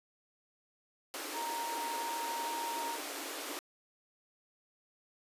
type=high-pass noise; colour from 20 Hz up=pink; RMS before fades=-41 dBFS; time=1.14-3.59 s; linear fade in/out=0 ms; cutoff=270 Hz; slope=96 dB/octave
type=tone; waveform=sine; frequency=932.3 Hz; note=A#5; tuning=in tune; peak=-36 dBFS; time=1.33-2.98 s; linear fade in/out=50 ms
effects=resampled to 32000 Hz